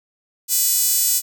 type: tone with high-pass filter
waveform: 5% pulse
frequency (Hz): 496.6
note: B4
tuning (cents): +9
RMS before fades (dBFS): -18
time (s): 0.48-1.22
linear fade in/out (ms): 50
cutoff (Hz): 9300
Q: 3.6
effects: none